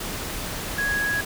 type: tone in noise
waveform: sine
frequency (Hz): 1661.2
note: G#6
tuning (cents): 0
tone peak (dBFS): -22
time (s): 0.78-1.21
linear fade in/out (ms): 5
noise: pink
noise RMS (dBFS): -31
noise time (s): 0-1.25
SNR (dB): +6
effects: none